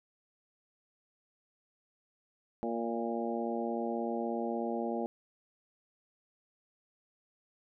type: harmonic tone with a mistuned harmonic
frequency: 116.54 Hz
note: A#2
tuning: in tune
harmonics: 2 / 3 / 4 / 5 / 6 / 7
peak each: -36 / -38 / -39 / -40 / -41 / -41 dBFS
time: 2.63-5.06 s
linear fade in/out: 0 ms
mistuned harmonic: 6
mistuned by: -24 cents
effects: none